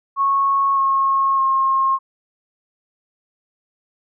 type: tone with pitch steps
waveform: sine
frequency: 1100 / 1086.1 / 1072.4 Hz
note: C#6 / C#6 / C6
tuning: -14 / -36 / +42 cents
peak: -14 dBFS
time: 0.16-1.99 s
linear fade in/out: 50 ms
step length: 610 ms
effects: none